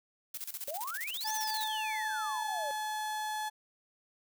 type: noise with tremolo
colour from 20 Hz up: blue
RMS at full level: -39 dBFS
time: 0.34-1.68 s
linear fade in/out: 5 ms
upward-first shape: square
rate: 15 Hz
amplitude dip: 80%
type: exponential two-way sweep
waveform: sine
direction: up then down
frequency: 548 to 6440 to 548 Hz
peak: -37 dBFS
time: 0.68-2.71 s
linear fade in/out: 0 ms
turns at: 1.33 s
type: tone with pitch glide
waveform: 35% pulse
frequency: 867 to 857 Hz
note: A5 to A5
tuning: -26 to -46 cents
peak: -32 dBFS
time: 1.24-3.5 s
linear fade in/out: 20 ms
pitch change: -20 cents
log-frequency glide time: 1.9-2.65 s
effects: none